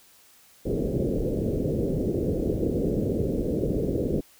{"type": "low-pass noise", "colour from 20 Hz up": "white", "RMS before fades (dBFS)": -26, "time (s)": [0.65, 4.21], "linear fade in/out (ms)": 10, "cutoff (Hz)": 510, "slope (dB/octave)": 48, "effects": ["white hiss -56 dBFS RMS until 4.39 s"]}